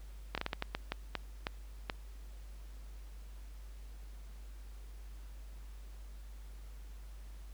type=slowing click train; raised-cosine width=0.3 ms; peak=-18 dBFS; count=11; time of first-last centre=0.35-1.898 s; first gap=27 ms; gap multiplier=1.36; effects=added 50 Hz sine -46 dBFS peak until 7.53 s + pink hiss -63 dBFS RMS until 7.53 s